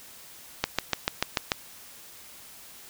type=click train; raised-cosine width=0.2 ms; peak=-5 dBFS; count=7; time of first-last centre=0.64-1.518 s; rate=6.83 Hz; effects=white hiss -48 dBFS RMS until 2.89 s